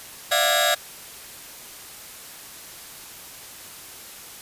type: tone cluster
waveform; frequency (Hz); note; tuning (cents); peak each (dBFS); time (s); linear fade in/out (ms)
sawtooth; 591 / 668 / 718 / 1648 / 3778; D5 / E5 / F5 / G#6 / A#7; +11 / +23 / +48 / -14 / +22; -21; 0.31-0.75; 10
effects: white hiss -41 dBFS RMS until 4.41 s + resampled to 32000 Hz